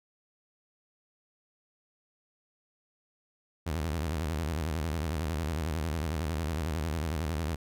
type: tone with vibrato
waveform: sawtooth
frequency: 78.9 Hz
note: D#2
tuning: 25 cents sharp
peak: -26 dBFS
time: 3.66-7.56 s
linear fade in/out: 10 ms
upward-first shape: square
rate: 11 Hz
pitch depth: 130 cents each way
effects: none